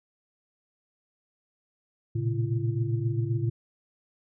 sine tone cluster, 113.6 / 121.2 / 137.6 / 339.6 Hz, A#2 / B2 / C#3 / F4, -44 / -32 / -12 / -48 cents, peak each -27 / -32 / -31 / -35 dBFS, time 2.15-3.5 s, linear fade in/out 10 ms, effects none

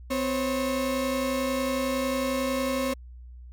35% pulse tone pair together, 256 / 543 Hz, C4 / C#5, -38 / -36 cents, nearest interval octave + minor second, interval 1302 cents, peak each -26 dBFS, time 0.1-2.94 s, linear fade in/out 10 ms, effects added 61 Hz sine -41 dBFS peak until 3.52 s + MP3 96 kbps

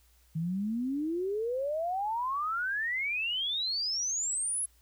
sine exponential sweep, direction up, 155.56 to 10890 Hz, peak -29 dBFS, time 0.35-4.66 s, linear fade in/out 10 ms, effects added 60 Hz sine -62 dBFS peak until 4.81 s + white hiss -67 dBFS RMS until 4.81 s

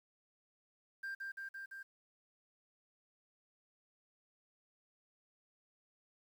sine tone with echo, 1586 Hz, G6, 20 cents sharp, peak -37 dBFS, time 1.03-1.15 s, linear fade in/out 10 ms, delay 170 ms, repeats 4, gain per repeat -2 dB, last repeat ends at 1.83 s, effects tanh soft clip ceiling -39 dBFS + 11-bit

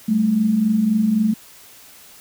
sine tone pair together, 194.39 / 218.2 Hz, G3 / A3, -14 / -14 cents, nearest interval major second, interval 200 cents, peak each -22 / -15 dBFS, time 0.08-1.34 s, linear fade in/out 10 ms, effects white hiss -45 dBFS RMS until 2.2 s

